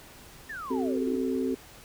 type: exponential sweep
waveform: sine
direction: down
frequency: 1864.7 to 262.9 Hz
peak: -35 dBFS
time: 0.49-1.18 s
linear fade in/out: 10 ms
type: chord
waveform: sine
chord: F# diminished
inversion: second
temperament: equal with one note detuned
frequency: 261.6 / 378.2 / 440 Hz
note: C4 / F#4 / A4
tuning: 0 / +38 / 0 cents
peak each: -28 / -31 / -33 dBFS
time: 0.7-1.55 s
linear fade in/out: 10 ms
effects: pink hiss -50 dBFS RMS until 1.84 s